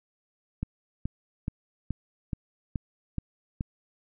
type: click train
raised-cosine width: 5 ms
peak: -17 dBFS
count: 8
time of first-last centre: 0.63-3.609 s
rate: 2.35 Hz
effects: none